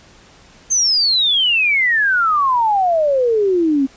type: exponential sweep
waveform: sine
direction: down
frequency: 6400 to 261.6 Hz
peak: -12 dBFS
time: 0.7-3.87 s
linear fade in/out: 20 ms
effects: pink hiss -46 dBFS RMS until 3.96 s + resampled to 16000 Hz